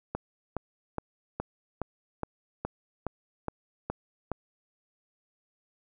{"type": "click train", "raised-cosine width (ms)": 1, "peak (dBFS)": -17, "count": 11, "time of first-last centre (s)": [0.15, 4.317], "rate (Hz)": 2.4, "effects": []}